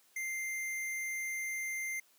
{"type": "tone", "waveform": "square", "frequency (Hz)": 2093, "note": "C7", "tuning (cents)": 0, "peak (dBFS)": -36, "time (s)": [0.16, 2], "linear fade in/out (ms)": 5, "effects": ["white hiss -67 dBFS RMS until 2.18 s", "high-pass 200 Hz 12 dB/octave"]}